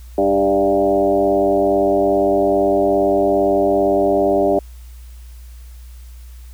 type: tone with frequency modulation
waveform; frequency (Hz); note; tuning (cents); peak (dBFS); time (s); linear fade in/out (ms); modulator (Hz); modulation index
sine; 493.9; B4; 0; -12; 0.18-4.59; 2; 97.6; 2.2
effects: added 60 Hz sine -34 dBFS peak until 6.53 s + white hiss -51 dBFS RMS until 6.53 s